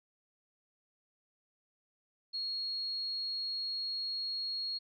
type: tone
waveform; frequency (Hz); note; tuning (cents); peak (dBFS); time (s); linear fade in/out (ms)
sine; 4300; C8; +47; -34; 2.33-4.79; 20
effects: none